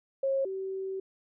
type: tone pair in turn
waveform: sine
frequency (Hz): 541 / 383.2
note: C#5 / G4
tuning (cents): -42 / -39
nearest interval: tritone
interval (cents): 597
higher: first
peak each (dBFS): -25 / -32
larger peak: first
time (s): 0.23-0.45 / 0.45-1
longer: second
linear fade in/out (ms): 5
effects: none